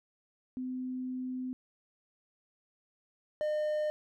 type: tone pair in turn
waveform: sine / triangle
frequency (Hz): 255.2 / 607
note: C4 / D#5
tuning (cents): -43 / -43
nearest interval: octave + minor third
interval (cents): 1500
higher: second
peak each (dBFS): -34 / -27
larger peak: second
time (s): 0.57-1.53 / 3.41-3.9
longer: first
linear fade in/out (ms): 0
effects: none